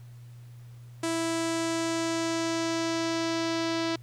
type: tone with low-pass filter sweep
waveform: sawtooth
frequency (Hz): 329.6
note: E4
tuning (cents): 0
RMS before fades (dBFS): -29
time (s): 1.03-3.96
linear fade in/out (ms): 5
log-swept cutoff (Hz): 8700 to 4800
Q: 1.9
effects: added 120 Hz sine -44 dBFS peak until 4.02 s + pink hiss -62 dBFS RMS until 4.02 s